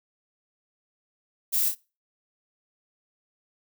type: noise with echo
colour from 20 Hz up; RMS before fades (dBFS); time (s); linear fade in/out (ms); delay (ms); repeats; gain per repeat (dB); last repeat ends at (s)
violet; -25; 1.52-1.7; 20; 26; 2; -5; 1.752
effects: noise-tail reverb RT60 0.3 s tail -22 dB re dry